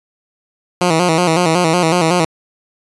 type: tone with vibrato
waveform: 10% pulse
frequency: 169.7 Hz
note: F3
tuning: 49 cents flat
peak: -3 dBFS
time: 0.81-2.25 s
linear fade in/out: 5 ms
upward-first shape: square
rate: 5.4 Hz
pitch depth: 89 cents each way
effects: resampled to 24000 Hz